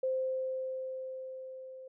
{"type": "tone with level ramp", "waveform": "sine", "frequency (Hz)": 521, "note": "C5", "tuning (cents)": -7, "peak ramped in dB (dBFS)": [-28, -45], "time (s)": [0.03, 1.88], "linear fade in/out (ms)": 5, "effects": []}